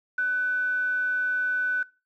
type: tone with quantisation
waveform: sine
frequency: 1500 Hz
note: F#6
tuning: 23 cents sharp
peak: -22 dBFS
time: 0.18-1.83 s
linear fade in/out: 5 ms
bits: 7
effects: noise-tail reverb RT60 0.3 s tail -22 dB re dry + low-pass 3000 Hz 12 dB/octave